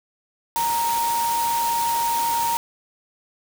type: tone in noise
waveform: sine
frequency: 932.3 Hz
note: A#5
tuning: in tune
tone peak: -20 dBFS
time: 0.56-2.57 s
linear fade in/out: 0 ms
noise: white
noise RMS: -29 dBFS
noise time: 0.56-2.57 s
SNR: +6 dB
effects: none